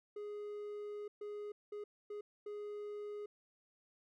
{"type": "tone bursts at uneven times", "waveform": "triangle", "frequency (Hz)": 415.3, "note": "G#4", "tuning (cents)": 0, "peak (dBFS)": -40, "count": 5, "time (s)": [[0.16, 1.08], [1.21, 1.52], [1.72, 1.84], [2.1, 2.21], [2.46, 3.26]], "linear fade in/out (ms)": 5, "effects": []}